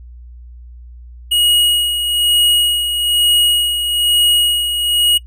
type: tone with tremolo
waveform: square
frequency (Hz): 2893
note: F#7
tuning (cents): -40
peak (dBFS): -10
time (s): 1.31-5.18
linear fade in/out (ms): 10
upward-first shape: sine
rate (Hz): 1.1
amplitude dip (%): 55
effects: noise-tail reverb RT60 0.1 s tail -19 dB re dry + added 60 Hz sine -33 dBFS peak until 5.26 s